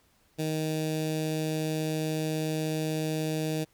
15% pulse tone with notch filter, 156.4 Hz, D#3, 9 cents sharp, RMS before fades -30 dBFS, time 0.38-3.65 s, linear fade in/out 20 ms, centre 1300 Hz, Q 0.8, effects pink hiss -66 dBFS RMS until 3.73 s

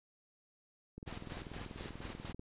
click train, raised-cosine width 3 ms, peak -33 dBFS, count 30, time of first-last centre 0.98-2.395 s, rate 20.5 Hz
pink noise with tremolo, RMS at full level -46 dBFS, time 1.06-2.33 s, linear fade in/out 20 ms, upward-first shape square, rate 4.2 Hz, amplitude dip 55%
effects resampled to 8000 Hz

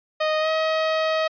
sawtooth tone with pitch glide, 621 to 634.4 Hz, D#5 to D#5, -3 to +33 cents, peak -16 dBFS, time 0.2-1.28 s, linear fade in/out 10 ms, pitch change +36 cents, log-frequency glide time 0.4-0.48 s, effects resampled to 11025 Hz

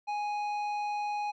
sine tone with tanh clipping, 830.6 Hz, G#5, in tune, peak -32 dBFS, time 0.07-1.32 s, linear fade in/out 20 ms, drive 10 dB, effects none

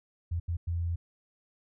sine tone bursts at uneven times, 85.2 Hz, F2, 42 cents flat, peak -28 dBFS, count 3, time 0.31-0.4 / 0.48-0.57 / 0.67-0.96 s, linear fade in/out 10 ms, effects none

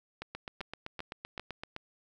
two click trains, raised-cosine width 0.3 ms, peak -23 / -23 dBFS, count 4 / 12, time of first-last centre 0.22-1.396 / 0.35-1.764 s, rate 2.55 / 7.78 Hz, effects none

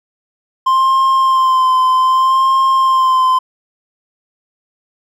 triangle tone with vibrato, 1046.5 Hz, C6, in tune, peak -7 dBFS, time 0.66-3.39 s, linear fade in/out 10 ms, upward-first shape sine, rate 0.64 Hz, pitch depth 27 cents each way, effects none

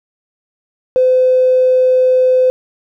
triangle tone with tanh clipping, 511 Hz, C5, 41 cents flat, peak -7 dBFS, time 0.96-2.5 s, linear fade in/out 0 ms, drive 2 dB, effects none

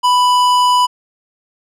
sine tone with tanh clipping, 991 Hz, B5, 6 cents sharp, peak -11 dBFS, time 0.03-0.87 s, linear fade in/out 20 ms, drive 16 dB, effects none

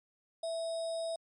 sine tone with sample-and-hold, 659.3 Hz, E5, in tune, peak -33 dBFS, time 0.43-1.16 s, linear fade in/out 5 ms, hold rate 4410 Hz, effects MP3 48 kbps

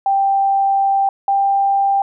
sine tone pair in turn, 786 / 791 Hz, G5 / G5, +4 / +15 cents, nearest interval unison, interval 11 cents, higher second, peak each -12 dBFS, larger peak neither, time 0.06-1.09 / 1.28-2.02 s, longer first, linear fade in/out 2 ms, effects none

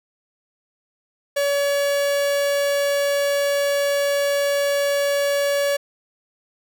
45% pulse tone, 567 Hz, C#5, 39 cents sharp, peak -18 dBFS, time 1.36-5.77 s, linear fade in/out 10 ms, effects none

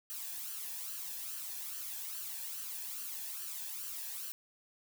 blue noise with flanger, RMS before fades -42 dBFS, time 0.1-4.32 s, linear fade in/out 0 ms, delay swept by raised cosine 0.67 to 1.2 ms, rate 2.4 Hz, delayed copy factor +0.6, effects none

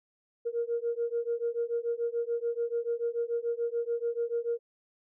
sine beating tone pair, 466.2 / 473.1 Hz, A#4 / A#4, 0 / +26 cents, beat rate 6.9 Hz, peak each -31 dBFS, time 0.45-4.59 s, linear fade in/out 20 ms, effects tanh soft clip ceiling -21 dBFS

